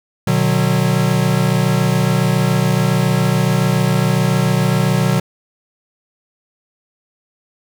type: chord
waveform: square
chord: B minor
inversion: none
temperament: equal with one note detuned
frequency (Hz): 123.47 / 150.61 / 185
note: B2 / D3 / F#3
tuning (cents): 0 / +44 / 0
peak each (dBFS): -18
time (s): 0.27-5.2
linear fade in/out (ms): 5
effects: none